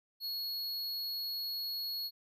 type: tone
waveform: square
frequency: 4335 Hz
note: C#8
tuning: 39 cents flat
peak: -36 dBFS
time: 0.2-2.11 s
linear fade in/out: 50 ms
effects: none